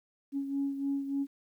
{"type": "beating tone pair", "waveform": "sine", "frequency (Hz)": [277.2, 280.6], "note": ["C#4", "C#4"], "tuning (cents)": [0, 21], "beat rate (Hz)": 3.4, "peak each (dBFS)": [-30, -37], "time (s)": [0.32, 1.27], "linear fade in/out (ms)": 50, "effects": ["tanh soft clip ceiling -23 dBFS", "11-bit"]}